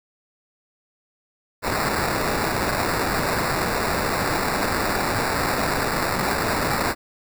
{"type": "noise with sample-and-hold", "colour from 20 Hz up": "white", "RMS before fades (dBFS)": -23, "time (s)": [1.62, 6.95], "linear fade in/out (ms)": 50, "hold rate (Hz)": 3150, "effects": []}